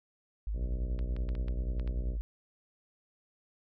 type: tone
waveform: sine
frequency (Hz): 51.91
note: G#1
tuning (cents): 0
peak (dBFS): -31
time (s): 0.47-2.21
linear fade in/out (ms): 0
type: harmonic tone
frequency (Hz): 62.3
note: B1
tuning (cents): +16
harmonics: 1 / 2 / 3 / 4 / 5 / 6 / 7 / 8 / 9 / 10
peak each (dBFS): -38 / -44 / -48 / -50 / -52 / -54 / -55 / -56 / -57 / -58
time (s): 0.53-2.18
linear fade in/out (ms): 50
type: clicks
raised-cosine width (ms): 0.3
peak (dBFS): -33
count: 7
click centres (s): 0.991 / 1.165 / 1.29 / 1.352 / 1.483 / 1.797 / 1.876
effects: none